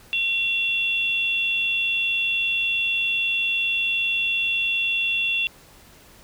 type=tone pair together; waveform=sine; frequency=2730 / 3440 Hz; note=F7 / A7; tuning=-40 / -40 cents; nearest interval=major third; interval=400 cents; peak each=-21 / -27 dBFS; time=0.13-5.47 s; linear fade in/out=0 ms; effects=pink hiss -50 dBFS RMS until 6.23 s